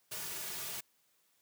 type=noise with comb filter; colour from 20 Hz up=white; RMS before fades=-41 dBFS; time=0.11-0.81 s; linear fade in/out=10 ms; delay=3.8 ms; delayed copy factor=-1; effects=white hiss -73 dBFS RMS until 1.41 s + high-pass 100 Hz 12 dB/octave